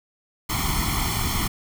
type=noise with comb filter; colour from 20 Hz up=pink; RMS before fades=-24 dBFS; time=0.49-1.48 s; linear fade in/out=10 ms; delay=0.93 ms; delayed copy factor=+1; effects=none